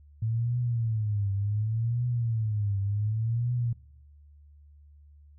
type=tone with vibrato; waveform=sine; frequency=110 Hz; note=A2; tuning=in tune; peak=-25 dBFS; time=0.22-3.73 s; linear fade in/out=5 ms; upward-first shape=triangle; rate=0.68 Hz; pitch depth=200 cents each way; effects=noise-tail reverb RT60 0.8 s tail -22 dB re dry + added 73 Hz sine -51 dBFS peak until 5.38 s